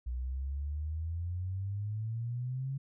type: exponential sweep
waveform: sine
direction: up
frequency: 60.2 to 137.9 Hz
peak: -33 dBFS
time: 0.06-2.78 s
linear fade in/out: 10 ms
effects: none